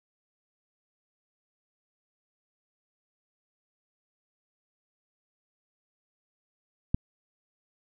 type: click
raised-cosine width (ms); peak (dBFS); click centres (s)
5; -11; 6.945
effects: none